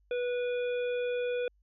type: harmonic tone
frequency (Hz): 490.2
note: B4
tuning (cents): -13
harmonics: 1 / 3 / 5 / 7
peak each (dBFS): -29 / -43 / -43 / -49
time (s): 0.11-1.48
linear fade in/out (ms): 2
effects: added 50 Hz sine -64 dBFS peak until 1.62 s